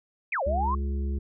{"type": "exponential two-way sweep", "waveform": "sine", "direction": "down then up", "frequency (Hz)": [2637, 523.3, 1109], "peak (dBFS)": -25, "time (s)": [0.32, 0.75], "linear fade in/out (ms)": 5, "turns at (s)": 0.43}
{"type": "harmonic tone", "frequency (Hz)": 69.3, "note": "C#2", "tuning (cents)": 0, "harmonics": [1, 3, 5, 6], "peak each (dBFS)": [-26, -37, -41, -47], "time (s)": [0.46, 1.19], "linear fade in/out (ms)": 10}
{"effects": []}